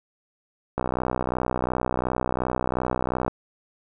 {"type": "click train", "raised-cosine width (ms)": 1, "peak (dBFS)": -10, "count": 158, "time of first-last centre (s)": [0.78, 3.28], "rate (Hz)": 62.8, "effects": []}